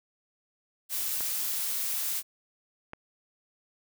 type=noise; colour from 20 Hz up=blue; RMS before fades=-31 dBFS; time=0.89-2.23 s; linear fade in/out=50 ms
type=clicks; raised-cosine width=0.5 ms; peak=-24 dBFS; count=2; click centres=1.207 / 2.934 s
effects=none